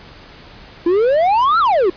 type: exponential two-way sweep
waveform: triangle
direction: up then down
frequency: 329.6 to 1400 to 340.8 Hz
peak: -9 dBFS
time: 0.86-1.9 s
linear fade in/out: 5 ms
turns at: 1.59 s
effects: pink hiss -40 dBFS RMS until 1.96 s + resampled to 11025 Hz